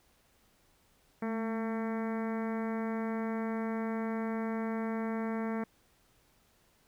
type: harmonic tone with a mistuned harmonic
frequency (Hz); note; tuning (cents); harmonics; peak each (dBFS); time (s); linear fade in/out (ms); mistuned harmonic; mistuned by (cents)
225; A3; +39; 1 / 2 / 3 / 4 / 5 / 6 / 7 / 8 / 9 / 10; -33 / -39 / -43 / -45 / -47 / -49 / -50 / -51 / -52 / -53; 1.22-5.64; 5; 1; -38
effects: pink hiss -68 dBFS RMS until 6.87 s